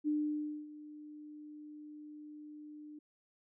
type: tone with ADSR envelope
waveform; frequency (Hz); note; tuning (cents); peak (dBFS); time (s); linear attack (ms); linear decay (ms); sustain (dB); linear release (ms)
sine; 300; D4; +37; -29; 0.04-2.99; 36; 590; -18; 6
effects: none